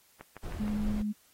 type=click train; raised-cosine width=0.5 ms; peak=-29 dBFS; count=4; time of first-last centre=0.21-0.68 s; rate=6.38 Hz
type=noise; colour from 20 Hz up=brown; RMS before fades=-36 dBFS; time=0.43-1.02 s; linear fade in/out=5 ms
type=tone; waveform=sine; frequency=210 Hz; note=G#3; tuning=19 cents sharp; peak=-29 dBFS; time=0.59-1.13 s; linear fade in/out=20 ms
effects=white hiss -64 dBFS RMS until 1.33 s + AAC 48 kbps

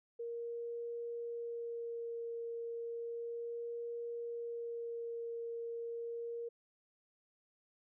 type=tone with vibrato; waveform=sine; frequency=467.7 Hz; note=A#4; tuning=6 cents sharp; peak=-39 dBFS; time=0.19-6.49 s; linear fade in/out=10 ms; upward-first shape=sine; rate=0.33 Hz; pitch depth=10 cents each way; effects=none

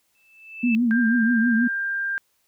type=tone with exponential growth; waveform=sine; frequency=2637 Hz; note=E7; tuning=in tune; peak=-23 dBFS; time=0.15-0.75 s; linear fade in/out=0 ms; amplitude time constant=130 ms
type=tone with vibrato; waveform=sine; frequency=233.1 Hz; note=A#3; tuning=in tune; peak=-17 dBFS; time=0.63-1.68 s; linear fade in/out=10 ms; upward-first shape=triangle; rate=6.2 Hz; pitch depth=120 cents each way
type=tone; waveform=sine; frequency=1593 Hz; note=G6; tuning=27 cents sharp; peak=-23 dBFS; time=0.91-2.18 s; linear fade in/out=0 ms
effects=white hiss -68 dBFS RMS until 2.47 s

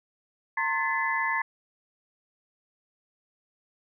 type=tone cluster; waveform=sine; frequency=913 / 1061 / 1738 / 2022 Hz; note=A#5 / C6 / A6 / B6; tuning=-36 / +24 / -22 / +40 cents; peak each=-31 / -31 / -29 / -30 dBFS; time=0.57-1.42 s; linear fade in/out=5 ms; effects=none

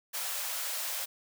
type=high-pass noise; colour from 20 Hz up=white; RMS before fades=-35 dBFS; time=0.13-1.06 s; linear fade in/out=20 ms; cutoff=500 Hz; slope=96 dB/octave; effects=none

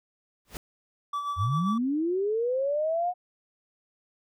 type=noise with exponential growth; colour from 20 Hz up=pink; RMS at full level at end=-34 dBFS; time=0.45-0.57 s; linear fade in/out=1 ms; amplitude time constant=25 ms
type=tone with tremolo; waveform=triangle; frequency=1154 Hz; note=D6; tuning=31 cents flat; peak=-25 dBFS; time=1.13-1.78 s; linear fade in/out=5 ms; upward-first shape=sine; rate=7.5 Hz; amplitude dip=50%
type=linear sweep; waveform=sine; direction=up; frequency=80.5 to 731 Hz; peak=-24 dBFS; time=1.36-3.14 s; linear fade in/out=50 ms
effects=none

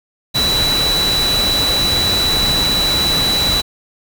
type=tone in noise; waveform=sine; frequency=3951 Hz; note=B7; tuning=in tune; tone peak=-14 dBFS; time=0.34-3.62 s; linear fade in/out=20 ms; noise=pink; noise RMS=-20 dBFS; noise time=0.34-3.62 s; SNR=+3 dB; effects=none

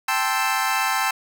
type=chord; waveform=25% pulse; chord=A minor seventh; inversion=third; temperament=equal; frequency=784 / 880 / 1046.5 / 1318.5 Hz; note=G5 / A5 / C6 / E6; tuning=0 / 0 / 0 / 0 cents; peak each=-22 dBFS; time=0.08-1.11 s; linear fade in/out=5 ms; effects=none

